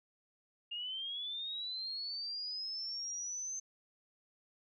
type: linear sweep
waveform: sine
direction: up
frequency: 2811 to 6272 Hz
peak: -38 dBFS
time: 0.71-3.6 s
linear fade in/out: 10 ms
effects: none